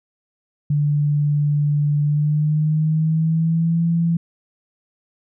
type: tone with pitch glide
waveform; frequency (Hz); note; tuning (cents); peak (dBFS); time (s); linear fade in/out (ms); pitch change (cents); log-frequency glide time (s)
sine; 146.83 to 167.69; D3 to E3; 0 to +30; -15; 0.7-4.17; 5; +230; 2.02-3.84
effects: none